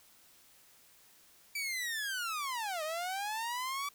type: linear two-way sweep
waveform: sawtooth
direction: down then up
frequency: 2326 to 607 to 1155 Hz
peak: -31 dBFS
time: 1.55-3.89 s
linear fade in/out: 5 ms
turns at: 2.83 s
effects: white hiss -62 dBFS RMS until 3.94 s